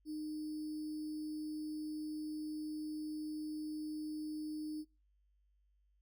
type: tone with sample-and-hold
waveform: sine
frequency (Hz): 306.4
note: D#4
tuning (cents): -27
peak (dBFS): -39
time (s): 0.05-4.85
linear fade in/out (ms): 50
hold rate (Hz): 4900
effects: noise-tail reverb RT60 0.3 s tail -24 dB re dry + added 50 Hz sine -70 dBFS peak until 6.01 s